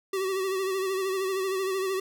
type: tone with vibrato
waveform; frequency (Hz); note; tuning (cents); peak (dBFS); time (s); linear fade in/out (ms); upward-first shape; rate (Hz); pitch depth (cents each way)
square; 381.6; G4; -47; -27; 0.13-2; 5; sine; 13; 47
effects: none